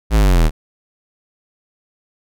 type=exponential sweep; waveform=square; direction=down; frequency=57.7 to 37.06 Hz; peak=-10 dBFS; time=0.1-0.51 s; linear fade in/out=50 ms; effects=none